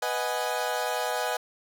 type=chord; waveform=30% pulse; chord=G# minor seventh; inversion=first; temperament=equal; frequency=493.9 / 622.3 / 740 / 830.6 Hz; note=B4 / D#5 / F#5 / G#5; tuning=0 / 0 / 0 / 0 cents; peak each=-30 dBFS; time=0.02-1.37 s; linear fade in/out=5 ms; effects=none